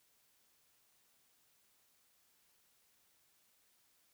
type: silence
effects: white hiss -73 dBFS RMS until 4.13 s